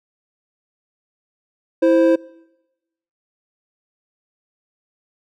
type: tone pair together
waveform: triangle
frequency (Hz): 329.6 / 523.2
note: E4 / C5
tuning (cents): 0 / 0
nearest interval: minor sixth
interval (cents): 800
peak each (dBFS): -12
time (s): 1.82-2.16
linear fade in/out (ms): 10
effects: noise-tail reverb RT60 1.0 s tail -24 dB re dry